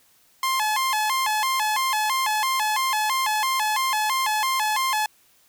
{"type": "tone with vibrato", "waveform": "sawtooth", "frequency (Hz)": 950, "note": "A#5", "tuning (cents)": 33, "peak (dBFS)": -17, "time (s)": [0.43, 5.06], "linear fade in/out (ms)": 2, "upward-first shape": "square", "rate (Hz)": 3, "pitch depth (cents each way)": 180, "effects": ["white hiss -59 dBFS RMS until 5.48 s"]}